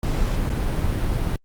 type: noise with dropouts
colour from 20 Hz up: brown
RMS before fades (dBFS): -22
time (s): 0.03-1.36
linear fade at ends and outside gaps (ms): 2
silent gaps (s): 0.494-0.5
effects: Opus 48 kbps